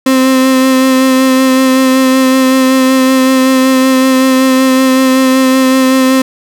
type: tone with vibrato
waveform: 35% pulse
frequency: 261.6 Hz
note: C4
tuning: in tune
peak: -4 dBFS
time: 0.06-6.22 s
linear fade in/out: 5 ms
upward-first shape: sine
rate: 5.3 Hz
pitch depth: 16 cents each way
effects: none